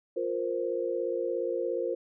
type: chord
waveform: sine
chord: F suspended fourth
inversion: none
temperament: equal with one note detuned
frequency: 352.1 / 466.2 / 523.3 Hz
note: F4 / Bb4 / C5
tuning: +14 / 0 / 0 cents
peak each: -33 / -32 / -32 dBFS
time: 0.16-1.95 s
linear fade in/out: 10 ms
effects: none